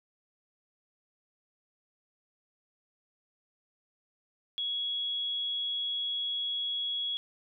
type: tone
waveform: sine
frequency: 3340 Hz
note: G#7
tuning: 9 cents sharp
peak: -30 dBFS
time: 4.58-7.17 s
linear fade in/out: 0 ms
effects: none